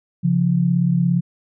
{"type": "tone pair together", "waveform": "sine", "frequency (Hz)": [137.38, 174.61], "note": ["C#3", "F3"], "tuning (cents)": [-15, 0], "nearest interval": "major third", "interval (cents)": 415, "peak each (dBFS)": [-19, -16], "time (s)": [0.23, 1.21], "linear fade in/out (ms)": 20, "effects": []}